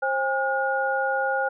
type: tone cluster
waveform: sine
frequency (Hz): 532 / 811 / 1435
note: C5 / G#5 / F6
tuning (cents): +29 / -41 / +47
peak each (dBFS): -26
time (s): 0.02-1.49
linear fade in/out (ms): 10
effects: none